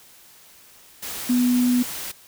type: tone in noise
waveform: sine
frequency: 246.9 Hz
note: B3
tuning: in tune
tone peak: -16 dBFS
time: 1.29-1.83 s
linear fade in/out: 10 ms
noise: white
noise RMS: -32 dBFS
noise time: 1.02-2.12 s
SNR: +13 dB
effects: white hiss -50 dBFS RMS until 2.27 s